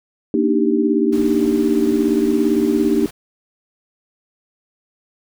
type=chord; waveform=sine; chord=Eb major seventh; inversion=second; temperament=equal; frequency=233.1 / 293.7 / 311.1 / 392 Hz; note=Bb3 / D4 / Eb4 / G4; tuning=0 / 0 / 0 / 0 cents; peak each=-19 dBFS; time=0.34-3.06 s; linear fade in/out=2 ms
type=noise; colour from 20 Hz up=pink; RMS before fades=-36 dBFS; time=1.12-3.11 s; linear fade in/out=10 ms
effects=none